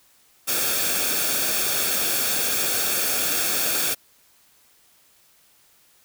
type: noise with comb filter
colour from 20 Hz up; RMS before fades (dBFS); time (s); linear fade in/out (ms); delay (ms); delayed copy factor
white; -23; 0.47-3.95; 20; 1; -0.6
effects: white hiss -58 dBFS RMS until 6.04 s